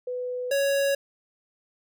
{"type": "tone pair in turn", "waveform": ["sine", "square"], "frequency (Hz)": [497.8, 556.2], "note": ["B4", "C#5"], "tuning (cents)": [14, 6], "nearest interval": "major second", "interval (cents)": 192, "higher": "second", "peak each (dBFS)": [-28, -22], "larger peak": "second", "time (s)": [[0.07, 0.51], [0.51, 0.95]], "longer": "neither", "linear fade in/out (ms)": 5, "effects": []}